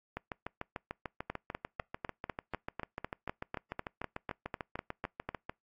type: two click trains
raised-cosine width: 0.5 ms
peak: -20 / -22 dBFS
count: 17 / 37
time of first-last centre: 1.3-5.29 / 0.17-5.495 s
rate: 4.01 / 6.76 Hz
effects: noise-tail reverb RT60 0.2 s tail -26 dB re dry + AAC 48 kbps